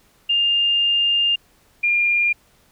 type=tone pair in turn; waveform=sine; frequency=2808 / 2406 Hz; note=F7 / D7; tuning=+9 / +41 cents; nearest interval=minor third; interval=268 cents; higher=first; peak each=-15 dBFS; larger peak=neither; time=0.29-1.36 / 1.83-2.33 s; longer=first; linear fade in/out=10 ms; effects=pink hiss -57 dBFS RMS until 2.71 s